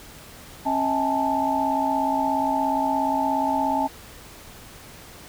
sine tone cluster, 270.6 / 639 / 825 / 882 Hz, C#4 / D#5 / G#5 / A5, -42 / +46 / -12 / +4 cents, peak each -26 / -29 / -27 / -23 dBFS, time 0.65-3.88 s, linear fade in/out 20 ms, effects pink hiss -44 dBFS RMS until 5.28 s

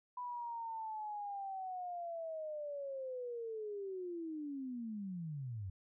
sine linear sweep, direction down, 993 to 89.5 Hz, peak -40 dBFS, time 0.17-5.7 s, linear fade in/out 5 ms, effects none

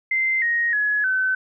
sine tone with pitch steps, 2079 / 1873.7 / 1688.7 / 1521.9 Hz, C7 / A#6 / G#6 / F#6, -12 / +8 / +28 / +48 cents, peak -18 dBFS, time 0.11-1.35 s, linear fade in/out 5 ms, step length 310 ms, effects none

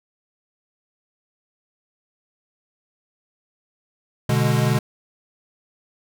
square chord, G# diminished, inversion first, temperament equal, 123.47 / 146.83 / 207.7 Hz, B2 / D3 / G#3, 0 / 0 / 0 cents, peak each -20 / -22 / -25 dBFS, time 4.29-4.79 s, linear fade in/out 5 ms, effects none

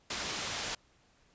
white low-pass noise, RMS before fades -37 dBFS, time 0.1-0.75 s, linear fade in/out 5 ms, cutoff 5900 Hz, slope 12 dB/octave, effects pink hiss -67 dBFS RMS until 1.34 s + resampled to 16000 Hz

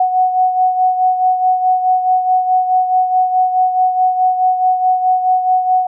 sine beating tone pair, 739 / 743.7 Hz, F#5 / F#5, -2 / +9 cents, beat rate 4.7 Hz, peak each -11 / -19 dBFS, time 0-5.87 s, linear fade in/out 5 ms, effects none

